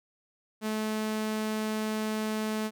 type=tone; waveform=sawtooth; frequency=216.4 Hz; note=A3; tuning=29 cents flat; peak=-25 dBFS; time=0.61-2.71 s; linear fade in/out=50 ms; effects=none